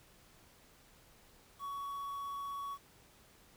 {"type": "tone with quantisation", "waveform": "triangle", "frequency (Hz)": 1121, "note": "C#6", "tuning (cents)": 19, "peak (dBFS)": -37, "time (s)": [1.59, 2.78], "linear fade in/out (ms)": 50, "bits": 10, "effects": ["pink hiss -63 dBFS RMS until 3.56 s"]}